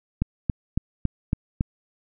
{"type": "click train", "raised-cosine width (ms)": 5, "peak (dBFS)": -9, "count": 6, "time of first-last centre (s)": [0.22, 1.609], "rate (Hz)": 3.6, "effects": []}